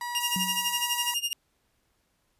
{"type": "tone", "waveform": "30% pulse", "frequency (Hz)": 965, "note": "B5", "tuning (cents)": -40, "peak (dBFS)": -29, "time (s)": [0.01, 1.14], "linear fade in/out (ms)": 2}
{"type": "tone with tremolo", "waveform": "sawtooth", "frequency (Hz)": 2827, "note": "F7", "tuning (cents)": 20, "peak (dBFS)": -21, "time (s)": [0.15, 1.33], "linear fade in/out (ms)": 0, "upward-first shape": "sine", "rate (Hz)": 12, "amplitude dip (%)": 90}
{"type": "high-pass noise", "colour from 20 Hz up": "white", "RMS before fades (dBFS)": -35, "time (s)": [0.2, 1.16], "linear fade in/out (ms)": 5, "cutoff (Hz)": 5800, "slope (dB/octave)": 96}
{"type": "tone with exponential decay", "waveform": "sine", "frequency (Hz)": 185, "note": "F#3", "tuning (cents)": 0, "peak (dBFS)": -27, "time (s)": [0.36, 0.82], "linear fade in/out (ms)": 2, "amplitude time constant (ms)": 99}
{"effects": ["pink hiss -72 dBFS RMS until 2.39 s", "resampled to 32000 Hz"]}